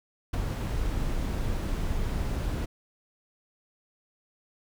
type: noise with ADSR envelope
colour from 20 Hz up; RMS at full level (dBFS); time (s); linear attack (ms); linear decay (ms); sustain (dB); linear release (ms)
brown; -25; 0.33-2.66; 9; 16; -4; 15
effects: none